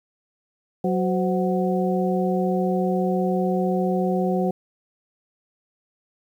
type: harmonic tone with a mistuned harmonic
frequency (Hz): 185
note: F#3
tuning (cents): 0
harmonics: 1 / 2 / 3 / 4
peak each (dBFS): -22 / -25 / -27 / -28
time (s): 0.84-4.51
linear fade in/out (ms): 5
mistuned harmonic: 3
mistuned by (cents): -110
effects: 9-bit